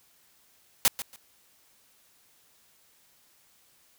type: noise with echo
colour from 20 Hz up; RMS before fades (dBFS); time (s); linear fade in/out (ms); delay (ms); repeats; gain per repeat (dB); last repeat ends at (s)
white; -20; 0.85-0.88; 0; 140; 2; -14; 1.16
effects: white hiss -63 dBFS RMS until 3.98 s